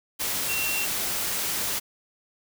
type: tone in noise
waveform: sine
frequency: 2732 Hz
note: F7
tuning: 39 cents flat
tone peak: -28 dBFS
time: 0.48-0.86 s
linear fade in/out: 20 ms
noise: white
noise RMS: -28 dBFS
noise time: 0.19-1.8 s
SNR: -3 dB
effects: none